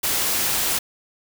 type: noise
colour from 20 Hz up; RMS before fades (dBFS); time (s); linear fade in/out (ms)
white; -22; 0.03-0.79; 10
effects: none